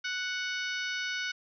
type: harmonic tone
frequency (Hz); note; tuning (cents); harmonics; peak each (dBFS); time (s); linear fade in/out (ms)
740; F#5; 0; 2 / 3 / 4 / 5 / 6 / 7 / 8; -34 / -38 / -40 / -42 / -44 / -45 / -46; 0.04-1.32; 10
effects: none